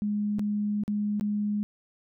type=tone with dropouts; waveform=sine; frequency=207.7 Hz; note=G#3; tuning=in tune; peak=-25 dBFS; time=0.02-1.63 s; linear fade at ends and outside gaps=0 ms; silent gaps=0.386-0.394 / 0.836-0.879 / 1.197-1.21 s; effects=none